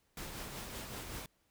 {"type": "noise with tremolo", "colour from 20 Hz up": "pink", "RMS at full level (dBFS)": -43, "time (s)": [0.17, 1.26], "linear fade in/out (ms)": 2, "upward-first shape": "sine", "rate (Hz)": 5.3, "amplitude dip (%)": 35, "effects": ["pink hiss -75 dBFS RMS until 1.5 s"]}